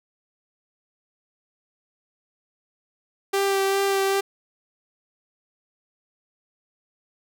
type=tone with vibrato; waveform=sawtooth; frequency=392 Hz; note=G4; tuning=in tune; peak=-16 dBFS; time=3.33-4.21 s; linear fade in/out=10 ms; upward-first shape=sine; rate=2.5 Hz; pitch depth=14 cents each way; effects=none